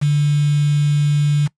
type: tone with quantisation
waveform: sine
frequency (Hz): 146.5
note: D3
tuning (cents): -4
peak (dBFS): -12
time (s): 0.01-1.48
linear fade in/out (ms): 20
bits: 5
effects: noise-tail reverb RT60 0.1 s tail -21 dB re dry + resampled to 22050 Hz